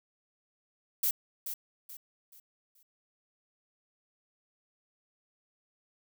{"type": "noise with echo", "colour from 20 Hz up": "violet", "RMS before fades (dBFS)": -28, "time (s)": [1.03, 1.11], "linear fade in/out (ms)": 5, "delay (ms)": 430, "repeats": 4, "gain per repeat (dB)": -9, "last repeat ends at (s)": 2.83, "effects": []}